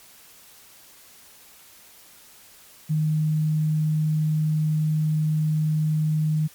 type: tone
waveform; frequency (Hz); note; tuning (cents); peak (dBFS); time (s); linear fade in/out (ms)
sine; 154.7; D#3; -10; -19; 2.89-6.48; 20
effects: white hiss -50 dBFS RMS until 6.54 s + MP3 96 kbps